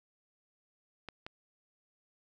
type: clicks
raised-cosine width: 0.3 ms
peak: -26 dBFS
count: 2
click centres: 1.087 / 1.265 s
effects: none